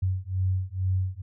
sine beating tone pair, 92.5 / 94.7 Hz, F#2 / F#2, 0 / +41 cents, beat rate 2.2 Hz, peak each -27 dBFS, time 0.02-1.22 s, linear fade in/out 10 ms, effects none

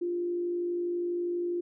sine tone with frequency modulation, 349.2 Hz, F4, in tune, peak -28 dBFS, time 0.01-1.61 s, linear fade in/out 10 ms, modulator 52.3 Hz, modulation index 0.23, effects none

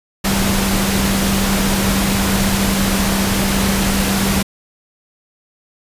sine tone in noise, 195.3 Hz, G3, 6 cents flat, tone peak -17 dBFS, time 0.24-4.43 s, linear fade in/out 10 ms, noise pink, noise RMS -18 dBFS, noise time 0.24-4.43 s, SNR -2 dB, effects resampled to 32000 Hz

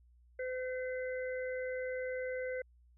harmonic tone, 510 Hz, C5, 44 cents flat, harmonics 1 / 3 / 4, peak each -36 / -46 / -46 dBFS, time 0.39-2.62 s, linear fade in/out 5 ms, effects added 60 Hz sine -61 dBFS peak until 2.97 s

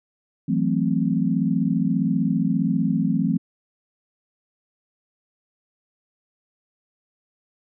sine chord, F# half-diminished seventh, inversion third, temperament equal, 164.81 / 185 / 220 / 261.6 Hz, E3 / F#3 / A3 / C4, 0 / 0 / 0 / 0 cents, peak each -24 dBFS, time 0.48-3.38 s, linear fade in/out 10 ms, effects none

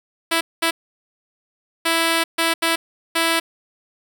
5% pulse tone bursts at uneven times, 330 Hz, E4, 2 cents sharp, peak -5 dBFS, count 6, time 0.31-0.41 / 0.62-0.71 / 1.85-2.24 / 2.38-2.54 / 2.62-2.76 / 3.15-3.4 s, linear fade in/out 10 ms, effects none

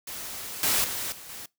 white noise with level steps, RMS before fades -37 / -24 / -32 / -44 / -40 dBFS, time 0.07-1.46 s, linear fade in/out 5 ms, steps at 0.63 / 0.84 / 1.12 / 1.29 s, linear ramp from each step 2 ms, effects noise-tail reverb RT60 0.2 s tail -23 dB re dry

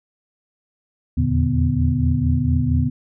sine tone cluster, 79.7 / 84.1 / 117.7 / 144.2 / 248 Hz, D#2 / E2 / A#2 / D3 / B3, +42 / +35 / +17 / -31 / +7 cents, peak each -22 dBFS, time 1.17-2.9 s, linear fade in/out 10 ms, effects none

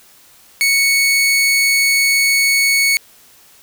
sawtooth tone, 2217 Hz, C#7, in tune, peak -8 dBFS, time 0.61-2.97 s, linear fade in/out 0 ms, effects white hiss -47 dBFS RMS until 3.62 s

